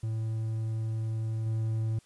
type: tone with level steps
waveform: triangle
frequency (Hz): 111.1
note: A2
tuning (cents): +17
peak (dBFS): -27 / -25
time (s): 0.03-1.99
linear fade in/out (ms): 5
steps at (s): 1.46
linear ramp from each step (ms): 2
effects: white hiss -63 dBFS RMS until 2.05 s + resampled to 24000 Hz